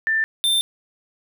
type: tone pair in turn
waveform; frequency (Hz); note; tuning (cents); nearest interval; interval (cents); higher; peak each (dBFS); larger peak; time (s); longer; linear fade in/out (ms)
sine / square; 1780 / 3581; A6 / A7; +20 / +30; octave; 1210; second; -17; neither; 0.07-0.24 / 0.44-0.61; neither; 0
effects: none